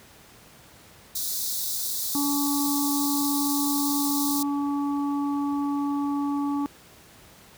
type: high-pass noise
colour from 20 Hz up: white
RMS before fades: -29 dBFS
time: 1.15-4.43 s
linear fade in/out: 5 ms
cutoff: 3600 Hz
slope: 96 dB/octave
type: harmonic tone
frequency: 284.9 Hz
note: C#4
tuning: 48 cents sharp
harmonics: 1 / 3 / 4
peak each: -24 / -34 / -36 dBFS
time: 2.15-6.66 s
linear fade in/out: 0 ms
effects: pink hiss -51 dBFS RMS until 7.57 s + high-pass 60 Hz 12 dB/octave